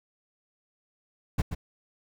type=noise with echo; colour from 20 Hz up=brown; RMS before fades=-23 dBFS; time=1.38-1.42 s; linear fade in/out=10 ms; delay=130 ms; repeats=1; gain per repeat=-8 dB; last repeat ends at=1.55 s; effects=none